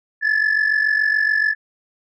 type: tone pair together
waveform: sine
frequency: 1707 / 1754 Hz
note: G#6 / A6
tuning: +47 / -6 cents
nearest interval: unison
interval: 47 cents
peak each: -16 dBFS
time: 0.21-1.55 s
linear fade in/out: 50 ms
effects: tanh soft clip ceiling -12 dBFS